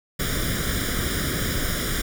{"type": "noise with comb filter", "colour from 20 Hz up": "pink", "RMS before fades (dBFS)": -25, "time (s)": [0.19, 2.02], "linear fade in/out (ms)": 10, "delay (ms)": 0.57, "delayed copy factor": 0.85, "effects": []}